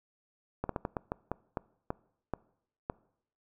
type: slowing click train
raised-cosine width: 1 ms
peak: -18 dBFS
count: 11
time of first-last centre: 0.64-2.899 s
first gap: 53 ms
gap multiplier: 1.3
effects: noise-tail reverb RT60 0.7 s tail -23 dB re dry